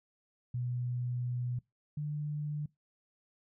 sine tone pair in turn, 123.2 / 148.69 Hz, B2 / D3, -4 / +22 cents, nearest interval minor third, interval 326 cents, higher second, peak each -32 / -33 dBFS, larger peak first, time 0.54-1.59 / 1.97-2.66 s, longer first, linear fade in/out 5 ms, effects noise-tail reverb RT60 0.2 s tail -23 dB re dry

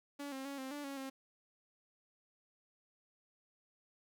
sawtooth tone with pitch steps, 284.8 / 266.7 / 278.8 / 263.8 / 290.6 / 276.3 / 267.6 Hz, C#4 / C4 / C#4 / C4 / D4 / C#4 / C4, +47 / +33 / +10 / +14 / -18 / -6 / +39 cents, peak -38 dBFS, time 0.19-1.1 s, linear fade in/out 10 ms, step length 130 ms, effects 12-bit

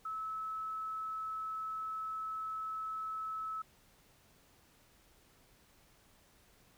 sine tone, 1300 Hz, E6, 24 cents flat, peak -37 dBFS, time 0.05-3.62 s, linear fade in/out 5 ms, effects pink hiss -66 dBFS RMS until 6.77 s

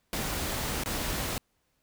pink noise with dropouts, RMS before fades -32 dBFS, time 0.13-1.38 s, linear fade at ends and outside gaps 1 ms, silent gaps 0.836-0.859 s, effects pink hiss -74 dBFS RMS until 1.82 s

